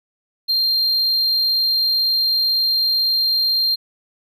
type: tone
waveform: triangle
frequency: 4186 Hz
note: C8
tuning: in tune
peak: -14 dBFS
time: 0.48-3.76 s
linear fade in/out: 20 ms
effects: none